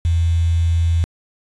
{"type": "tone with quantisation", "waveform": "sine", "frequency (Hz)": 83.7, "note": "E2", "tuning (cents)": 27, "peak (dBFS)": -13, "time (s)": [0.05, 1.04], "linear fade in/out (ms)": 0, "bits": 6, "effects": ["resampled to 22050 Hz"]}